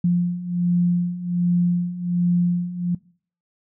sine beating tone pair, 174.7 / 176 Hz, F3 / F3, +1 / +14 cents, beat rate 1.3 Hz, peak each -23 / -19 dBFS, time 0.04-2.95 s, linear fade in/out 5 ms, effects noise-tail reverb RT60 0.5 s tail -23 dB re dry

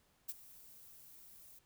violet noise with ADSR envelope, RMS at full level -40 dBFS, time 0.28-1.59 s, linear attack 14 ms, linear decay 35 ms, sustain -18 dB, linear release 5 ms, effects pink hiss -73 dBFS RMS until 1.65 s

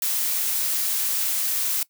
blue noise, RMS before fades -24 dBFS, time 0.02-1.83 s, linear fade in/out 2 ms, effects noise-tail reverb RT60 0.1 s tail -20 dB re dry

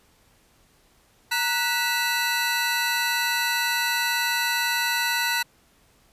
square tone cluster, 931 / 1478 / 1956 / 2620 / 3981 Hz, A#5 / F#6 / B6 / E7 / B7, -2 / -2 / -17 / -11 / +13 cents, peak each -30 / -28 / -29 / -32 / -29 dBFS, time 1.31-5.43 s, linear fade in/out 10 ms, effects pink hiss -60 dBFS RMS until 6.12 s + resampled to 32000 Hz

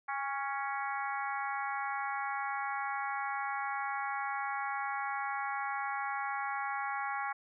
harmonic tone with a mistuned harmonic, 277.9 Hz, C#4, 4 cents sharp, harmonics 3 / 4 / 5 / 6 / 7 / 8, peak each -37 / -39 / -41 / -43 / -44 / -45 dBFS, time 0.08-7.33 s, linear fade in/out 10 ms, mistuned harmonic 3, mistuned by -32 cents, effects none

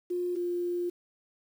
sine tone pair in turn, 355.4 / 351.3 Hz, F4 / F4, +30 / +10 cents, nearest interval unison, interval 20 cents, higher first, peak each -28 dBFS, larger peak neither, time 0.1-0.36 / 0.36-0.9 s, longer second, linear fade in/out 10 ms, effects 9-bit

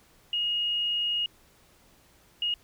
sine tone bursts at uneven times, 2870 Hz, F7, 47 cents sharp, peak -25 dBFS, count 2, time 0.33-1.26 / 2.42-2.54 s, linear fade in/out 2 ms, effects pink hiss -60 dBFS RMS until 2.63 s

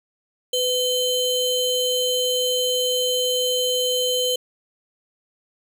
square ring-modulated tone, 1791 Hz, A6, 30 cents sharp, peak -17 dBFS, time 0.53-4.36 s, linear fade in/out 5 ms, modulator 1290 Hz, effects none

